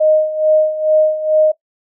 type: tone with tremolo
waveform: sine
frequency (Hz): 620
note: D#5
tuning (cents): -6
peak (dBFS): -7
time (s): 0-1.52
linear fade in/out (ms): 10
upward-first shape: sine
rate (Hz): 2.3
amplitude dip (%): 75
effects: noise-tail reverb RT60 0.1 s tail -18 dB re dry